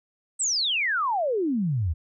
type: exponential sweep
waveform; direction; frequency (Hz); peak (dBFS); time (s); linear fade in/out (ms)
sine; down; 8372 to 73.5; -22; 0.39-1.94; 20
effects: none